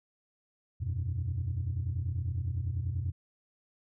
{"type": "chord", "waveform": "sine", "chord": "E suspended second", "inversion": "none", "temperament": "equal", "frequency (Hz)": [82.41, 92.5, 123.47], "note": ["E2", "F#2", "B2"], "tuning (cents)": [0, 0, 0], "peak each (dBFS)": [-34, -32, -34], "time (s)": [0.8, 3.12], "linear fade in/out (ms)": 20, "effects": ["tanh soft clip ceiling -25 dBFS"]}